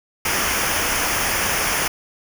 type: noise with comb filter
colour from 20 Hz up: pink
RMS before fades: -21 dBFS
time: 0.25-1.88 s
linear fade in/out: 5 ms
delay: 0.25 ms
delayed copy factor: -0.7
effects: none